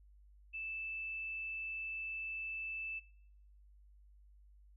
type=tone; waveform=sine; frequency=2637 Hz; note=E7; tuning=in tune; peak=-40 dBFS; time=0.53-3 s; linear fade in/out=20 ms; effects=noise-tail reverb RT60 0.7 s tail -21 dB re dry + added 50 Hz sine -59 dBFS peak until 4.76 s